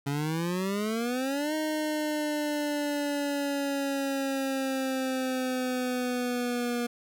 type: exponential two-way sweep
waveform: 25% pulse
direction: up then down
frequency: 138.59 to 311.1 to 239.3 Hz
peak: -24 dBFS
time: 0.06-6.87 s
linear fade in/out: 10 ms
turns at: 1.54 s
effects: none